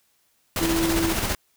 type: noise with tremolo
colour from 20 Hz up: pink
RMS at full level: -24 dBFS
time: 0.56-1.35 s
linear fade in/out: 2 ms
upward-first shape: square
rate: 15 Hz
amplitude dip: 35%
type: tone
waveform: triangle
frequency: 330 Hz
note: E4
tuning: 2 cents sharp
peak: -20 dBFS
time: 0.6-1.14 s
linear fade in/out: 20 ms
effects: white hiss -66 dBFS RMS until 1.56 s